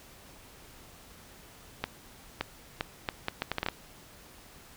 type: accelerating click train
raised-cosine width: 0.3 ms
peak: -13 dBFS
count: 11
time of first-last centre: 1.84-3.686 s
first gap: 570 ms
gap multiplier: 0.7
effects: pink hiss -53 dBFS RMS until 4.76 s